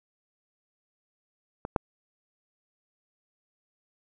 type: clicks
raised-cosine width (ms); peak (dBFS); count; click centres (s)
1; -19 / -9; 2; 1.651 / 1.762
effects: none